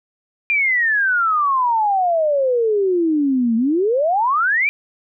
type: exponential two-way sweep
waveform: sine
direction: down then up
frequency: 2413 to 221.4 to 2413 Hz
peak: -14 dBFS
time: 0.5-4.69 s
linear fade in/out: 0 ms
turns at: 3.56 s
effects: none